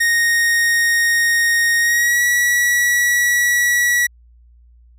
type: tone with pitch glide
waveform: 45% pulse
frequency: 1861 to 1934.4 Hz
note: A#6 to B6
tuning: -3 to -36 cents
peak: -13 dBFS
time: 0-4.07 s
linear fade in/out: 10 ms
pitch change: +67 cents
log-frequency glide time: 1.79-2.23 s
effects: added 59 Hz sine -45 dBFS peak until 4.98 s